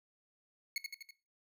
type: tone with echo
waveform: 25% pulse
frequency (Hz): 2190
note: C#7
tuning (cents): -22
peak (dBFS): -30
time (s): 0.76-0.78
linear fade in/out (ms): 2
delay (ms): 82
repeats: 4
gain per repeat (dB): -4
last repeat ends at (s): 1.108
effects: noise-tail reverb RT60 0.3 s tail -17 dB re dry